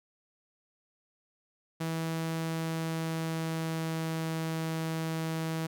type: tone with pitch glide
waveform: sawtooth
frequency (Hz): 162.8 to 161.49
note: E3 to E3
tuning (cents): -21 to -35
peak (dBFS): -27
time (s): 1.8-5.67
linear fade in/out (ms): 10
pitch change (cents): -14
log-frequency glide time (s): 2.35-4.39
effects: none